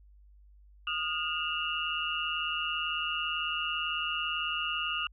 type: tone cluster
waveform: sine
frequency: 1232 / 1418 / 2712 / 2870 Hz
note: D#6 / F6 / E7 / F7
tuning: -17 / +26 / +49 / +47 cents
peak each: -36 / -38 / -35 / -34 dBFS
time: 0.87-5.07 s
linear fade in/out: 2 ms
effects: added 50 Hz sine -54 dBFS peak until 5.12 s